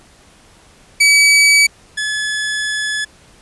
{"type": "tone pair in turn", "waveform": "sawtooth", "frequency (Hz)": [2285, 1711.8], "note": ["D7", "A6"], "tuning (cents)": [-48, -48], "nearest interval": "perfect fourth", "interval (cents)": 500, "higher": "first", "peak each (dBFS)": [-4, -14], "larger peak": "first", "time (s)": [[1, 1.67], [1.97, 3.05]], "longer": "second", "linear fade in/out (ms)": 10, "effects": ["pink hiss -47 dBFS RMS until 3.41 s", "resampled to 24000 Hz"]}